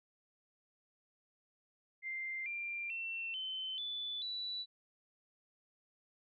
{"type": "tone with pitch steps", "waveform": "sine", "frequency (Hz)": [2093, 2377, 2699, 3064, 3480, 3951], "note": ["C7", "D7", "E7", "G7", "A7", "B7"], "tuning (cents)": [0, 20, 40, -40, -20, 0], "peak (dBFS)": -38, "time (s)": [2.02, 4.66], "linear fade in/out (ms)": 50, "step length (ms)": 440, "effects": []}